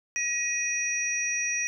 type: tone cluster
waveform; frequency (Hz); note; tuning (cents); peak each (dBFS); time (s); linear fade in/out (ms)
sine; 1905 / 2486 / 5790; A#6 / D#7 / F#8; +37 / -2 / -38; -32 / -30 / -29; 0.16-1.67; 0
effects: none